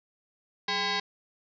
sine tone with frequency modulation, 1396.9 Hz, F6, in tune, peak -26 dBFS, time 0.68-1 s, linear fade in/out 5 ms, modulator 605 Hz, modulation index 5.6, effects none

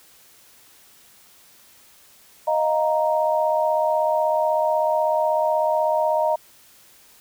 sine chord, Eb suspended second, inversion none, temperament equal, 622.3 / 698.5 / 932.3 Hz, Eb5 / F5 / Bb5, 0 / 0 / 0 cents, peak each -20 / -26 / -22 dBFS, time 2.47-6.36 s, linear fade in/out 10 ms, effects white hiss -52 dBFS RMS until 7.2 s

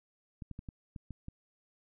clicks, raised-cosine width 5 ms, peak -30 dBFS, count 7, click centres 0.422 / 0.513 / 0.591 / 0.688 / 0.962 / 1.107 / 1.284 s, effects none

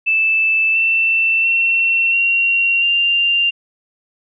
sine tone with pitch steps, 2637 / 2674 / 2711 / 2749 / 2787 Hz, E7 / E7 / E7 / F7 / F7, 0 / +24 / +48 / -28 / -4 cents, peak -12 dBFS, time 0.06-3.51 s, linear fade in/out 20 ms, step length 690 ms, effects none

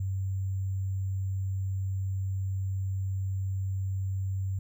sine tone with sample-and-hold, 95.7 Hz, G2, 41 cents flat, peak -28 dBFS, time 0-4.59 s, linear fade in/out 5 ms, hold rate 7350 Hz, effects none

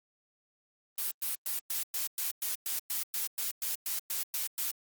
blue noise bursts, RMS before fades -33 dBFS, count 16, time 0.98-4.71 s, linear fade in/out 2 ms, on 130 ms, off 110 ms, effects Opus 32 kbps

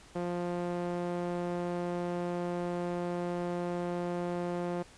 sawtooth tone with band-pass filter, 175.4 Hz, F3, 8 cents sharp, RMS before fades -34 dBFS, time 0.15-4.83 s, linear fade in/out 10 ms, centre 490 Hz, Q 0.9, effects pink hiss -56 dBFS RMS until 4.97 s + resampled to 22050 Hz

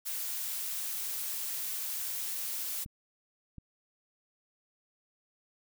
blue noise, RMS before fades -36 dBFS, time 0.05-2.85 s, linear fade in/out 20 ms
clicks, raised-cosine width 5 ms, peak -33 dBFS, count 2, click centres 2.861 / 3.583 s
effects none

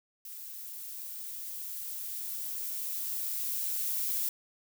violet noise with level ramp, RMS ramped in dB -44 to -31 dBFS, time 0.25-4.29 s, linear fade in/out 2 ms, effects none

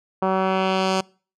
10% pulse tone with low-pass filter sweep, 189.3 Hz, F#3, 40 cents sharp, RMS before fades -21 dBFS, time 0.22-1.01 s, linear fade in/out 5 ms, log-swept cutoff 1100 to 6600 Hz, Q 1.2, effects noise-tail reverb RT60 0.4 s tail -25 dB re dry

